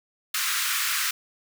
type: high-pass noise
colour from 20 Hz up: pink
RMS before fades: -26 dBFS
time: 0.34-1.11 s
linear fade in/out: 5 ms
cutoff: 1200 Hz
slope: 48 dB/octave
effects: none